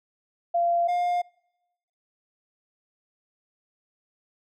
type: tone pair in turn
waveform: sine / triangle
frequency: 689 / 707.6 Hz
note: F5 / F5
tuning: -24 / +23 cents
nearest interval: unison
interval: 47 cents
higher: second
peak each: -20 dBFS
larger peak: neither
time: 0.54-0.88 / 0.88-1.22 s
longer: neither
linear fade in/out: 10 ms
effects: noise-tail reverb RT60 0.9 s tail -26 dB re dry